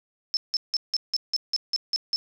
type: tone bursts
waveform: sine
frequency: 5274 Hz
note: E8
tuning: in tune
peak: -21 dBFS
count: 10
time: 0.34-2.16 s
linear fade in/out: 0 ms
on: 29 ms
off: 170 ms
effects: none